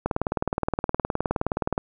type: click train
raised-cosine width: 1 ms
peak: -9 dBFS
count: 34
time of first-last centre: 0.06-1.779 s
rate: 19.2 Hz
effects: none